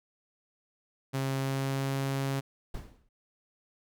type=tone with pitch glide; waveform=sawtooth; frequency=135 to 136.41 Hz; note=C#3 to C#3; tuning=-45 to -27 cents; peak=-25 dBFS; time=1.13-2.41 s; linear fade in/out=20 ms; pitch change=+18 cents; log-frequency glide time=1.41-1.96 s
type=noise with exponential decay; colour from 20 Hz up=brown; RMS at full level=-34 dBFS; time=2.74-3.09 s; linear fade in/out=5 ms; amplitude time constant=75 ms
effects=none